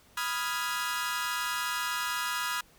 sawtooth chord, F half-diminished seventh, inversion second, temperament equal with one note detuned, 987.8 / 1248.8 / 1396.9 / 1661.2 Hz, Cb6 / Eb6 / F6 / Ab6, 0 / +6 / 0 / 0 cents, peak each -32 dBFS, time 0.17-2.61 s, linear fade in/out 5 ms, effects pink hiss -60 dBFS RMS until 2.78 s

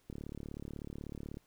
click train, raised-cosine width 3 ms, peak -30 dBFS, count 47, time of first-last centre 0.1-1.371 s, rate 36.2 Hz, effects pink hiss -71 dBFS RMS until 1.46 s

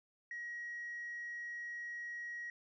sine tone, 1900 Hz, A#6, 33 cents sharp, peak -40 dBFS, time 0.31-2.5 s, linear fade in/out 2 ms, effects tanh soft clip ceiling -38 dBFS

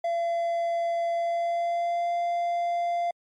triangle tone with pitch glide, 680 to 692.3 Hz, F5 to F5, -46 to -15 cents, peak -22 dBFS, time 0.04-3.11 s, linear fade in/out 5 ms, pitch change +31 cents, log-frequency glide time 1.13-2.13 s, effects MP3 48 kbps

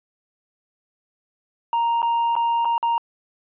triangle tone with dropouts, 932.3 Hz, A#5, in tune, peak -16 dBFS, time 1.73-2.98 s, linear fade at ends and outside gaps 1 ms, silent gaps 2.019-2.028 / 2.354-2.364 / 2.648-2.654 / 2.78-2.828 s, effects resampled to 8000 Hz

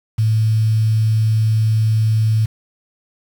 sine tone with quantisation, 110 Hz, A2, in tune, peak -12 dBFS, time 0.18-2.46 s, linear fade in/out 10 ms, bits 6, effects none

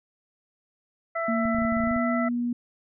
harmonic tone, 665 Hz, E5, 15 cents sharp, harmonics 1 / 2 / 3, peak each -28 / -30 / -33 dBFS, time 1.15-2.29 s, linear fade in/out 10 ms
sine tone with pitch glide, 230 to 240.7 Hz, A#3 to B3, -23 to -44 cents, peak -24 dBFS, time 1.28-2.53 s, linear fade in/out 5 ms, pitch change +79 cents, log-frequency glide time 1.84-1.93 s
clicks, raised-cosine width 5 ms, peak -26 dBFS, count 12, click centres 1.454 / 1.548 / 1.586 / 1.62 / 1.651 / 1.723 / 1.769 / 1.804 / 1.838 / 1.873 / 1.912 / 1.963 s
effects none

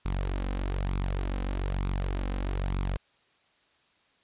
sawtooth tone with flanger, 46.92 Hz, F#1, 25 cents sharp, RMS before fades -30 dBFS, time 0.05-2.97 s, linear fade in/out 10 ms, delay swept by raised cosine 0.82 to 3.92 ms, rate 1.1 Hz, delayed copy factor +0.5, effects white hiss -66 dBFS RMS until 4.23 s + resampled to 8000 Hz

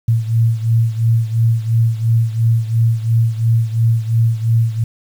sine beating tone pair, 113.5 / 116.4 Hz, A#2 / A#2, -46 / -2 cents, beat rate 2.9 Hz, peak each -13 / -17 dBFS, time 0.08-4.84 s, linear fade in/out 5 ms, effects 7-bit

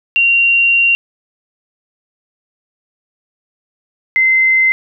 sine tone pair in turn, 2760 / 2068 Hz, F7 / C7, -21 / -21 cents, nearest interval perfect fourth, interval 500 cents, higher first, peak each -8 dBFS, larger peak neither, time 0.16-0.95 / 4.16-4.72 s, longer first, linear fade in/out 0 ms, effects none

